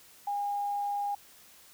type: tone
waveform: sine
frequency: 813 Hz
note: G#5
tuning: 37 cents flat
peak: -29 dBFS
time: 0.27-1.15 s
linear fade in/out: 5 ms
effects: white hiss -56 dBFS RMS until 1.73 s